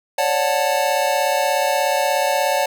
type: chord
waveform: square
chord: D major seventh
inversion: third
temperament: just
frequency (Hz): 550.6 / 587.3 / 734.2 / 881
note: C#5 / D5 / F#5 / A5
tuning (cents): -12 / 0 / -14 / +2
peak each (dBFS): -23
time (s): 0.18-2.66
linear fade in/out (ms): 5
effects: none